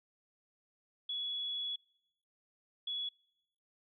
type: tone bursts at uneven times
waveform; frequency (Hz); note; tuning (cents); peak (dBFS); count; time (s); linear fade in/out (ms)
sine; 3383; G#7; +31; -35; 2; 1.09-1.76 / 2.87-3.09; 5
effects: noise-tail reverb RT60 0.9 s tail -26 dB re dry